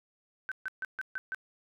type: tone bursts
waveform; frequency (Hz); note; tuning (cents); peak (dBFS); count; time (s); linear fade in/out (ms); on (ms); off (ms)
sine; 1533; G6; -39; -32; 6; 0.49-1.346; 0; 26; 140
effects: none